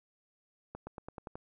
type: accelerating click train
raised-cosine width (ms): 1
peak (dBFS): -28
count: 7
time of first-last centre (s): 0.75-1.355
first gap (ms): 120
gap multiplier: 0.93
effects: none